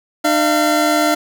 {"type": "tone pair together", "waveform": "25% pulse", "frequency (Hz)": [302.9, 686], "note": ["D#4", "F5"], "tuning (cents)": [-46, -31], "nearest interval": "octave + major second", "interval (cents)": 1415, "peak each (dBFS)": -12, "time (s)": [0.24, 1.15], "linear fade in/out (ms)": 10, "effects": []}